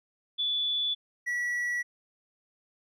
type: tone pair in turn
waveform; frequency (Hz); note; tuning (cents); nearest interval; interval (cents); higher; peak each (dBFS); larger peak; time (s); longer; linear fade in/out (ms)
sine / triangle; 3457 / 1940.2; A7 / B6; -31 / -31; minor seventh; 1000; first; -26; neither; 0.38-0.95 / 1.26-1.83; neither; 20
effects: none